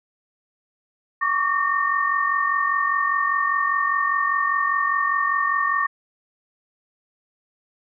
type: tone cluster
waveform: sine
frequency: 1115 / 1160 / 1829 Hz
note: C#6 / D6 / A#6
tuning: +10 / -22 / -33 cents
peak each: -23 dBFS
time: 1.21-5.87 s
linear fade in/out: 10 ms
effects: none